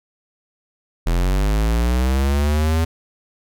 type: linear sweep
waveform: square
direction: up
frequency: 41.2 to 82.41 Hz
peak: -16 dBFS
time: 1.06-2.85 s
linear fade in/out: 10 ms
effects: none